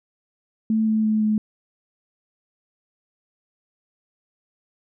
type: tone with pitch steps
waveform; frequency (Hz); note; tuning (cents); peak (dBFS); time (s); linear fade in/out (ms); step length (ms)
sine; 220 / 218.1 / 216.2 / 214.4; A3 / A3 / A3 / A3; 0 / -15 / -30 / -45; -17; 0.7-1.38; 2; 170
effects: none